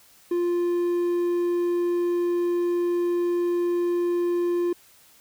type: tone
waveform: triangle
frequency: 349.2 Hz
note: F4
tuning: in tune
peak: -19 dBFS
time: 0.31-4.73 s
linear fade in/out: 5 ms
effects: white hiss -55 dBFS RMS until 5.2 s